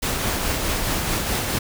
pink noise with tremolo, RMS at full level -22 dBFS, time 0.02-1.59 s, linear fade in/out 10 ms, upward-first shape triangle, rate 4.7 Hz, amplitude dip 35%, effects none

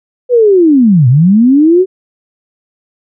sine linear two-way sweep, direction down then up, 506 to 116.54 to 385.4 Hz, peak -3 dBFS, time 0.29-1.86 s, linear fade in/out 50 ms, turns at 1.08 s, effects none

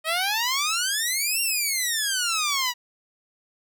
10% pulse exponential two-way sweep, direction up then down, 619 to 2794 to 954 Hz, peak -14 dBFS, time 0.04-2.74 s, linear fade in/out 50 ms, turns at 1.41 s, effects none

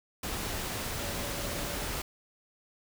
sine tone in noise, 572 Hz, D5, 46 cents flat, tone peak -43 dBFS, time 1-1.76 s, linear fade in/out 5 ms, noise pink, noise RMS -35 dBFS, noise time 0.23-2.02 s, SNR -11 dB, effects none

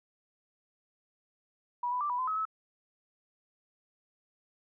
sine tone with pitch steps, 972 / 993 / 1176 / 982 / 1023 / 1279 / 1297 Hz, B5 / B5 / D6 / B5 / C6 / D#6 / E6, -28 / +9 / +2 / -10 / -39 / +47 / -28 cents, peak -29 dBFS, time 1.83-2.453 s, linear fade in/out 5 ms, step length 89 ms, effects none

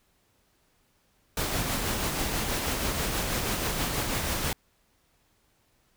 pink noise with tremolo, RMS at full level -28 dBFS, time 1.37-4.53 s, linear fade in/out 2 ms, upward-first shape sine, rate 6.2 Hz, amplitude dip 30%, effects pink hiss -68 dBFS RMS until 5.96 s

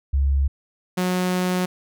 sine / sawtooth tone pair in turn, 69 / 182.09 Hz, C#2 / F#3, -7 / -27 cents, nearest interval octave + perfect fourth, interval 1680 cents, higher second, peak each -16 dBFS, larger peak neither, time 0.13-0.48 / 0.97-1.66 s, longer second, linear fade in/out 10 ms, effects none

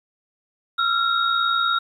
sine tone cluster, 1322 / 1382 / 3758 Hz, E6 / F6 / A#7, +5 / -19 / +13 cents, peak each -25 / -20 / -24 dBFS, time 0.78-1.79 s, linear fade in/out 10 ms, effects 9-bit

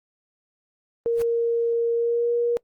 sine tone with pitch glide, 466.2 to 474.6 Hz, A#4 to A#4, 0 to +31 cents, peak -19 dBFS, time 1.06-2.57 s, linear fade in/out 0 ms, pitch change +31 cents, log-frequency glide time 1.94-2.32 s
pink noise with exponential growth, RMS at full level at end -33 dBFS, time 1.11-1.22 s, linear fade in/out 0 ms, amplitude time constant 22 ms
effects noise-tail reverb RT60 0.1 s tail -24 dB re dry + Opus 24 kbps

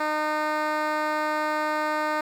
10% pulse tone with band-pass filter, 305.3 Hz, D#4, 33 cents flat, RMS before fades -26 dBFS, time 0-2.21 s, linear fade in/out 5 ms, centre 940 Hz, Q 0.63, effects 8-bit

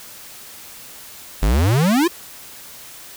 square exponential sweep, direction up, 45.02 to 366 Hz, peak -14 dBFS, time 1.42-2.08 s, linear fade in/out 10 ms, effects white hiss -39 dBFS RMS until 3.16 s

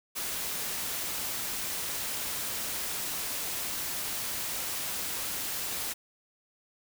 white noise, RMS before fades -34 dBFS, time 0.15-5.94 s, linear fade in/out 20 ms, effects none

